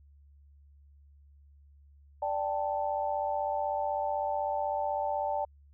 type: chord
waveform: sine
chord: D suspended fourth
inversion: none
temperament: equal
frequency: 587.3 / 784 / 880 Hz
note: D5 / G5 / A5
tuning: 0 / 0 / 0 cents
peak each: -33 dBFS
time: 2.22-5.45 s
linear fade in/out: 5 ms
effects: added 71 Hz sine -55 dBFS peak until 5.73 s